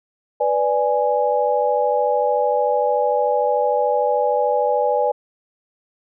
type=chord; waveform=sine; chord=G# diminished; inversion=first; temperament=equal; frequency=493.9 / 587.3 / 830.6 Hz; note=B4 / D5 / G#5; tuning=0 / 0 / 0 cents; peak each=-20 dBFS; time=0.4-5.12 s; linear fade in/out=10 ms; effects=none